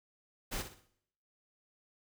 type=noise with echo; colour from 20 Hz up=pink; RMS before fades=-37 dBFS; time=0.51-0.63 s; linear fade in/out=20 ms; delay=61 ms; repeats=4; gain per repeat=-9 dB; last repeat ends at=0.874 s; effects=noise-tail reverb RT60 0.7 s tail -18 dB re dry